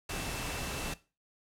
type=tone in noise; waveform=sine; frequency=2667 Hz; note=E7; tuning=20 cents sharp; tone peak=-46 dBFS; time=0.09-0.94 s; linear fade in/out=5 ms; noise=pink; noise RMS=-37 dBFS; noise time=0.09-0.94 s; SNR=-12 dB; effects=noise-tail reverb RT60 0.3 s tail -17 dB re dry + low-pass 12000 Hz 12 dB/octave